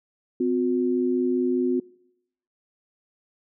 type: tone pair together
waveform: sine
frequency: 255.7 / 360.7 Hz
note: C4 / F#4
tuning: -40 / -44 cents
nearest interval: tritone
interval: 596 cents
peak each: -23 dBFS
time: 0.4-1.8 s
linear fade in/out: 5 ms
effects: noise-tail reverb RT60 0.8 s tail -24 dB re dry

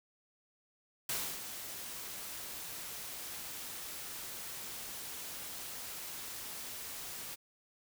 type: noise with ADSR envelope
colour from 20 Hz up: white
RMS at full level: -35 dBFS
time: 1.09-7.36 s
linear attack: 4 ms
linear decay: 290 ms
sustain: -9 dB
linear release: 22 ms
effects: none

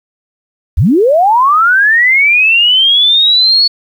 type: linear sweep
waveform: sine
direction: up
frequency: 51.91 to 4435 Hz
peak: -5 dBFS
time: 0.77-3.68 s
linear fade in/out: 10 ms
effects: 7-bit

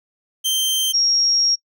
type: tone pair in turn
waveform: sawtooth / sine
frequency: 3136 / 5588 Hz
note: G7 / F8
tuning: 0 / 0 cents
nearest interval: minor seventh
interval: 1000 cents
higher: second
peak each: -14 dBFS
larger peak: neither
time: 0.44-0.93 / 0.93-1.56 s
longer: second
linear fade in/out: 20 ms
effects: noise-tail reverb RT60 0.1 s tail -26 dB re dry

